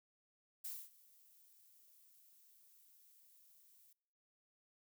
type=noise with ADSR envelope; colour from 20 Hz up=violet; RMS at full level=-44 dBFS; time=0.64-3.93 s; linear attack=12 ms; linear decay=240 ms; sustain=-23 dB; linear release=4 ms; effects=noise-tail reverb RT60 1.0 s tail -26 dB re dry